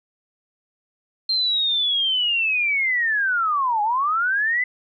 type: linear two-way sweep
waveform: sine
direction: down then up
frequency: 4186 to 815 to 2034 Hz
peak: -18 dBFS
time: 1.29-4.64 s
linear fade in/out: 5 ms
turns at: 3.82 s
effects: none